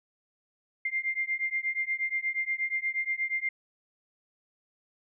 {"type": "beating tone pair", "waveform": "sine", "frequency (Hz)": [2099, 2107.4], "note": ["C7", "C7"], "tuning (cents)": [5, 12], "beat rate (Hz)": 8.4, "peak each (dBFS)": -31, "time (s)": [0.85, 3.49], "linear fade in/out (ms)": 5, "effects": []}